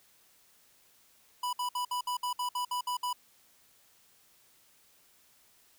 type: tone bursts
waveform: square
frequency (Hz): 987.8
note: B5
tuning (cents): 0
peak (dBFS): -31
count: 11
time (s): 1.43-3.13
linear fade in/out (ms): 5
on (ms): 100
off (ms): 60
effects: white hiss -64 dBFS RMS until 5.78 s